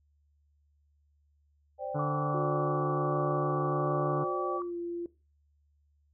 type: chord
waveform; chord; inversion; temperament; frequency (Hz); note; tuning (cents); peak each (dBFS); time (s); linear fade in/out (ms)
sine; C suspended second; none; just; 523.3 / 588.7 / 784.9; C5 / D5 / G5; 0 / +4 / +2; -38 / -37 / -38; 1.78-4.61; 50
type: harmonic tone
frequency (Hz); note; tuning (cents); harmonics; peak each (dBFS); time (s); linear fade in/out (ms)
146.83; D3; 0; 1 / 2 / 3 / 4 / 5 / 6 / 7 / 8 / 9 / 10; -31 / -37 / -41 / -43 / -45 / -47 / -48 / -49 / -50 / -51; 1.94-4.25; 20
type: tone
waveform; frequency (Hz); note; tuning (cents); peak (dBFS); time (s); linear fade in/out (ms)
sine; 1148; D6; -40; -32; 1.99-4.62; 2
type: tone with pitch glide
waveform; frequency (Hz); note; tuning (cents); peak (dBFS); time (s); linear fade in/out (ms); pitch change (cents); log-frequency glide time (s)
sine; 360.3 to 344.4; F#4 to F4; -46 to -24; -33; 2.34-5.06; 2; -78; 4.45-4.77
effects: noise-tail reverb RT60 0.3 s tail -19 dB re dry + added 73 Hz sine -66 dBFS peak until 6.13 s